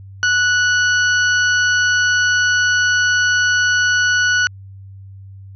40% pulse tone, 1474 Hz, F#6, 7 cents flat, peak -12 dBFS, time 0.23-4.47 s, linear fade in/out 0 ms, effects added 97 Hz sine -34 dBFS peak until 5.55 s + resampled to 16000 Hz

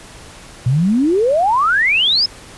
sine exponential sweep, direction up, 117.6 to 5300 Hz, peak -11 dBFS, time 0.66-2.26 s, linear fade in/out 5 ms, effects pink hiss -38 dBFS RMS until 2.57 s + resampled to 24000 Hz

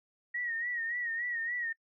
sine tone with vibrato, 1889 Hz, A#6, 22 cents sharp, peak -32 dBFS, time 0.34-1.73 s, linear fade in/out 10 ms, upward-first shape sine, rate 3.5 Hz, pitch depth 69 cents each way, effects noise-tail reverb RT60 0.1 s tail -25 dB re dry

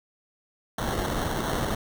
pink noise with sample-and-hold, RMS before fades -28 dBFS, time 0.78-1.75 s, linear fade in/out 5 ms, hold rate 2450 Hz, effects none

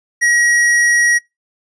square tone, 1904 Hz, A#6, 36 cents sharp, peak -11 dBFS, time 0.21-1.19 s, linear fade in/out 20 ms, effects noise-tail reverb RT60 0.2 s tail -25 dB re dry + resampled to 22050 Hz

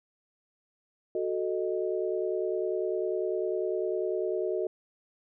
sine chord, D# diminished, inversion first, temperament equal, 370 / 440 / 622.3 Hz, F#4 / A4 / D#5, 0 / 0 / 0 cents, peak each -30 / -32 / -34 dBFS, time 1.15-4.67 s, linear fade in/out 2 ms, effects none

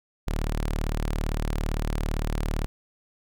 sawtooth tone, 37.69 Hz, D1, 46 cents sharp, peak -21 dBFS, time 0.27-2.66 s, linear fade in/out 0 ms, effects none

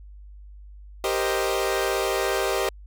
sawtooth chord, C minor seventh, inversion second, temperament equal, 392 / 466.2 / 523.3 / 622.3 Hz, G4 / Bb4 / C5 / Eb5, 0 / 0 / 0 / 0 cents, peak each -22 / -26 / -25 / -25 dBFS, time 1.04-2.69 s, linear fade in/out 2 ms, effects added 50 Hz sine -41 dBFS peak until 2.86 s

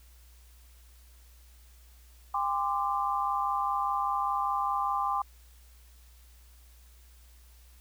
sine tone cluster, 803 / 1036 / 1181 Hz, G5 / C6 / D6, +41 / -17 / +9 cents, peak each -31 dBFS, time 2.34-5.22 s, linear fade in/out 5 ms, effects added 60 Hz sine -53 dBFS peak until 7.8 s + white hiss -62 dBFS RMS until 7.8 s

